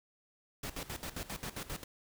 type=noise with tremolo; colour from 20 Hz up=pink; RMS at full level=-40 dBFS; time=0.63-1.84 s; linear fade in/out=5 ms; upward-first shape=square; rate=7.5 Hz; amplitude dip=80%; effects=none